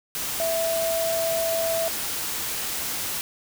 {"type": "tone in noise", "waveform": "sine", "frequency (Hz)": 660, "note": "E5", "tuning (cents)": 2, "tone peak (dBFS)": -23, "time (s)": [0.4, 1.88], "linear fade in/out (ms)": 0, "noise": "white", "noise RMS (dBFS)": -29, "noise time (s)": [0.15, 3.21], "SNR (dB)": 3, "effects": []}